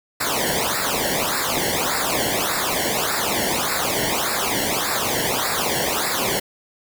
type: noise with flanger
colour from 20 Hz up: pink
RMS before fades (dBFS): -22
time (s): 0.2-6.4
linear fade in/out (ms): 10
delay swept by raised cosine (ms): 0.32 to 0.82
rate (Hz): 1.7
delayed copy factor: -1
effects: none